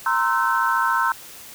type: chord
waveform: sine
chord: C dominant seventh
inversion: third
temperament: equal with one note detuned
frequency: 932.3 / 1046.5 / 1318.5 / 1532.2 Hz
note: Bb5 / C6 / E6 / G6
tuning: 0 / 0 / 0 / -40 cents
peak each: -23 dBFS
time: 0.06-1.12 s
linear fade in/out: 2 ms
effects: white hiss -41 dBFS RMS until 1.54 s